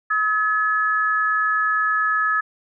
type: tone pair together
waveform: sine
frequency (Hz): 1280.3 / 1709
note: D#6 / G#6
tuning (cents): +49 / +49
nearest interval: perfect fourth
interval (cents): 500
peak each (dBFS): -20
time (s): 0.1-2.41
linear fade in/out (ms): 10
effects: none